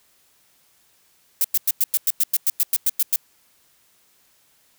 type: noise bursts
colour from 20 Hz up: violet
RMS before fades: -18 dBFS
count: 14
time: 1.41-3.16 s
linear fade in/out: 2 ms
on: 34 ms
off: 98 ms
effects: white hiss -60 dBFS RMS until 4.78 s